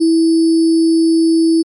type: tone with sample-and-hold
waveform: sine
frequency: 326.6 Hz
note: E4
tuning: 16 cents flat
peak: -8 dBFS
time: 0-1.63 s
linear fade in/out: 20 ms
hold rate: 4900 Hz
effects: MP3 48 kbps